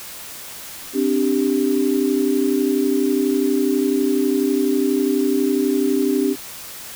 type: chord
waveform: sine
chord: C suspended second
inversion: none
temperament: equal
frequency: 261.6 / 293.7 / 392 Hz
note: C4 / D4 / G4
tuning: 0 / 0 / 0 cents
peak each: -20 dBFS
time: 0.93-6.36 s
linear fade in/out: 50 ms
effects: white hiss -35 dBFS RMS until 6.95 s